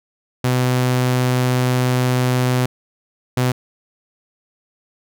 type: tone bursts at uneven times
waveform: sawtooth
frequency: 126.2 Hz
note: B2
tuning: 38 cents sharp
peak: -11 dBFS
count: 2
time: 0.44-2.66 / 3.37-3.52 s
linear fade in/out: 5 ms
effects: none